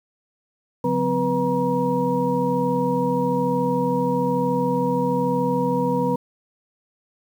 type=tone cluster; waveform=sine; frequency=140.5 / 181.6 / 255 / 489.3 / 950 Hz; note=C#3 / F#3 / C4 / B4 / A#5; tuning=+24 / -32 / -44 / -16 / +33 cents; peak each=-29 / -26 / -24 / -23 / -25 dBFS; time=0.84-6.16 s; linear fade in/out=5 ms; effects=8-bit